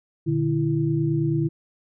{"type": "tone cluster", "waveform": "sine", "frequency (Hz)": [120.6, 149.8, 331.8], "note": ["B2", "D3", "E4"], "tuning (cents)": [-41, 35, 11], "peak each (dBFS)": [-28, -22, -24], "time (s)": [0.26, 1.49], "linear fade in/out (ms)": 20, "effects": []}